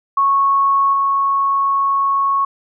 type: tone with level steps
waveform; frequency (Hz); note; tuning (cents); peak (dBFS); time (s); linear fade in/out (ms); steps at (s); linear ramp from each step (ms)
sine; 1103; C#6; -9; -11 / -13; 0.17-2.45; 5; 0.93; 5
effects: none